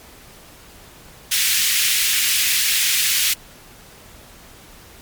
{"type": "high-pass noise", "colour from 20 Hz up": "pink", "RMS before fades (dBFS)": -18, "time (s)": [1.31, 3.34], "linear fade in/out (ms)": 10, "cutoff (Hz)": 2100, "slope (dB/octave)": 24, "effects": ["pink hiss -44 dBFS RMS until 5.01 s", "MP3 96 kbps"]}